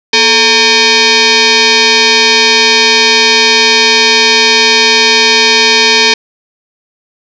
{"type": "tone with frequency modulation", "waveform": "sine", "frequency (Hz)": 924, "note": "A#5", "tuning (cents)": -16, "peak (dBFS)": -4, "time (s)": [0.13, 6.14], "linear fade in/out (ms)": 5, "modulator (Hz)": 681, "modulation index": 6.6, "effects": []}